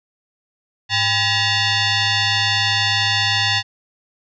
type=tone with frequency modulation; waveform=sine; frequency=799 Hz; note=G5; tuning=33 cents sharp; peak=-15 dBFS; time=0.89-3.63 s; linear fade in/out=50 ms; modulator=903 Hz; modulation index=4.7; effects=none